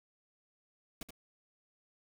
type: noise with echo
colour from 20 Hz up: pink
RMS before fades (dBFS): -42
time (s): 1.01-1.03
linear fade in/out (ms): 2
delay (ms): 76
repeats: 1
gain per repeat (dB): -7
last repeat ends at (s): 1.106
effects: none